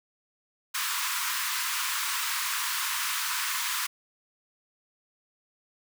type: high-pass noise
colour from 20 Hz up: pink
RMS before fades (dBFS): -30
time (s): 0.74-3.87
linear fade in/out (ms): 10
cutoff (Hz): 950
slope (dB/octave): 96
effects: none